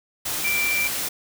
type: tone in noise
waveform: sine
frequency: 2349 Hz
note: D7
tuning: in tune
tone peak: -21 dBFS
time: 0.44-0.88 s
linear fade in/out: 10 ms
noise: white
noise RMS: -27 dBFS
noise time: 0.25-1.09 s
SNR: +3 dB
effects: none